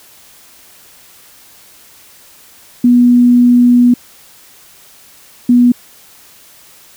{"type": "tone bursts at uneven times", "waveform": "sine", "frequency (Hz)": 243.8, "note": "B3", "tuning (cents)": -22, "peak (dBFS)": -4, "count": 2, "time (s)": [[2.84, 3.94], [5.49, 5.72]], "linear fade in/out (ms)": 5, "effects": ["white hiss -42 dBFS RMS until 6.96 s"]}